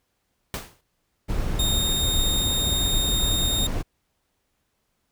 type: noise with exponential decay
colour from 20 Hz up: pink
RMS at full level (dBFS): -28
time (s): 0.54-0.81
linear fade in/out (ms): 1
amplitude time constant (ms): 58
type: noise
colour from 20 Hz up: brown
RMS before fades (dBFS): -25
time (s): 1.28-3.83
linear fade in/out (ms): 20
type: tone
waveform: sawtooth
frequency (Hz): 3691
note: A#7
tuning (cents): -18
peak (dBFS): -20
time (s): 1.59-3.67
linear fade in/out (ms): 5
effects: pink hiss -73 dBFS RMS until 5.11 s